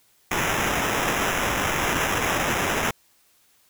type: noise with sample-and-hold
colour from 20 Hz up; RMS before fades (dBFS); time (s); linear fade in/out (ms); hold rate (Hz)
white; -24; 0.31-2.91; 5; 4410
effects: white hiss -61 dBFS RMS until 3.69 s